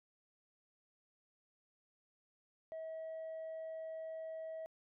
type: tone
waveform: sine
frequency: 643 Hz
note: E5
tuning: 43 cents flat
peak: -40 dBFS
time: 2.72-4.66 s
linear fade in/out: 0 ms
effects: tanh soft clip ceiling -41 dBFS